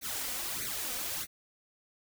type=noise with flanger; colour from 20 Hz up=white; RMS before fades=-36 dBFS; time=0.01-1.27 s; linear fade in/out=50 ms; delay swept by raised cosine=0.48 to 4.08 ms; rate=1.6 Hz; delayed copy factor=+0.8; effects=none